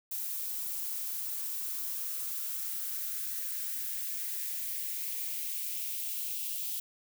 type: noise with high-pass filter sweep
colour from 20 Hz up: violet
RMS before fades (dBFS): -36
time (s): 0.11-6.8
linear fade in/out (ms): 5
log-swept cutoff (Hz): 750 to 3000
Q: 2.5
effects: none